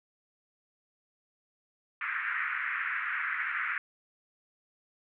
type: band-pass noise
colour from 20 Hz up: pink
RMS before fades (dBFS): -33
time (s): 2.01-3.78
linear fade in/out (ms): 2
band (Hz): 1300 to 2200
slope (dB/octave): 48
effects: none